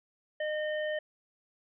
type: harmonic tone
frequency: 611 Hz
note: D#5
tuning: 32 cents flat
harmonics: 1 / 3 / 5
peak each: -31 / -37 / -45 dBFS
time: 0.4-0.99 s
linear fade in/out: 5 ms
effects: none